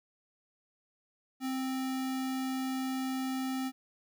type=tone with sample-and-hold; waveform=sine; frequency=261.6 Hz; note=C4; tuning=in tune; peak=-31 dBFS; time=1.4-3.72 s; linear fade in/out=50 ms; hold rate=1050 Hz; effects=none